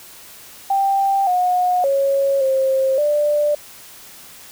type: tone with pitch steps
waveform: sine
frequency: 786 / 724 / 551 / 532 / 591 Hz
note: G5 / F#5 / C#5 / C5 / D5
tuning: +4 / -38 / -11 / +29 / +11 cents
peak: -14 dBFS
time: 0.7-3.55 s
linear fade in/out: 5 ms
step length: 570 ms
effects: white hiss -41 dBFS RMS until 4.51 s